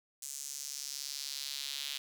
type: tone with high-pass filter sweep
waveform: sawtooth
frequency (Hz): 140.7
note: C#3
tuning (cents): +26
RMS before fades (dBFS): -41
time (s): 0.22-1.98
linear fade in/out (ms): 5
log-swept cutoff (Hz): 7200 to 3400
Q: 2.4
effects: none